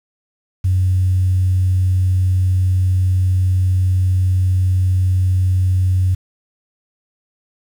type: tone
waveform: sine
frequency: 92.5 Hz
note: F#2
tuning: in tune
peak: -11 dBFS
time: 0.64-6.15 s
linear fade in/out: 10 ms
effects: tanh soft clip ceiling -7 dBFS + 7-bit